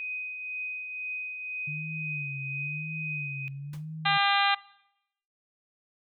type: tone with tremolo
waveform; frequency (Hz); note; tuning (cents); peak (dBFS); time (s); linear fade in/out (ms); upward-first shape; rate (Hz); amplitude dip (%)
sine; 2505; D#7; +11; -31; 0-3.48; 0; triangle; 2; 45
type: tone with vibrato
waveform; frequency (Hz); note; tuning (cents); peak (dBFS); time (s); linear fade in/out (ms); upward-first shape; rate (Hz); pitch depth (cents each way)
sine; 146.83; D3; 0; -35; 1.67-4.18; 10; sine; 0.98; 130
type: noise with exponential decay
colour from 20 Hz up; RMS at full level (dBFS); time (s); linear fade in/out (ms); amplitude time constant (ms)
pink; -45; 3.73-3.87; 5; 29
type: harmonic tone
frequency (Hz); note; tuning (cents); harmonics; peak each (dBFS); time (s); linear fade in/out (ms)
399.9; G4; +35; 2 / 3 / 4 / 5 / 6 / 7 / 8 / 9 / 10; -27 / -29 / -30 / -31 / -32 / -32 / -33 / -34 / -34; 4.05-4.55; 10
effects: noise-tail reverb RT60 0.8 s tail -21 dB re dry